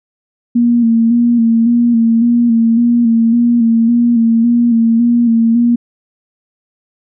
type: tone with vibrato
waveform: sine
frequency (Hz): 233.1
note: A#3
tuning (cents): 0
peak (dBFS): -7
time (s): 0.55-5.76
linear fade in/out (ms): 10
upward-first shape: square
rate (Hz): 1.8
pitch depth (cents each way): 35
effects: none